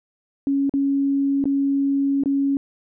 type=tone with dropouts; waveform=sine; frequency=277.2 Hz; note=C#4; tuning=in tune; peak=-17 dBFS; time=0.47-2.57 s; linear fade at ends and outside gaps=1 ms; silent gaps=0.695-0.738 / 1.441-1.455 / 2.236-2.258 s; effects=none